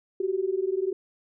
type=tone pair together; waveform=sine; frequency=370 / 390.4 Hz; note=F#4 / G4; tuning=0 / -7 cents; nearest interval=minor second; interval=93 cents; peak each=-27 dBFS; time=0.2-0.93 s; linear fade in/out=5 ms; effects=none